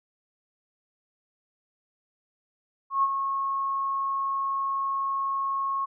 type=tone with ADSR envelope; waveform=sine; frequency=1092 Hz; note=C#6; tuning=26 cents flat; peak=-18 dBFS; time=2.9-5.86 s; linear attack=130 ms; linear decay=42 ms; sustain=-7 dB; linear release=19 ms; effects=none